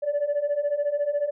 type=beating tone pair; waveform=sine; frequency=571 / 585 Hz; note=D5 / D5; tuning=-49 / -7 cents; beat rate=14 Hz; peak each=-26 / -23 dBFS; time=0.02-1.31 s; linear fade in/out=20 ms; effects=tanh soft clip ceiling -18 dBFS